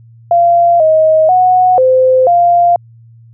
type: tone with pitch steps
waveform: sine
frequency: 689 / 630 / 735 / 516 / 696 Hz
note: F5 / D#5 / F#5 / C5 / F5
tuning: -24 / +21 / -12 / -24 / -6 cents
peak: -5 dBFS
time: 0.31-2.76 s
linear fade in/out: 2 ms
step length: 490 ms
effects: added 115 Hz sine -37 dBFS peak until 3.33 s